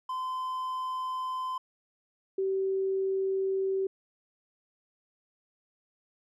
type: tone pair in turn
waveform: triangle / sine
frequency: 1027 / 384.7 Hz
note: C6 / G4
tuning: -33 / -33 cents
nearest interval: octave + perfect fourth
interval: 1700 cents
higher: first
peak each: -29 / -26 dBFS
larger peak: second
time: 0.09-1.58 / 2.38-3.87 s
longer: neither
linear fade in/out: 5 ms
effects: none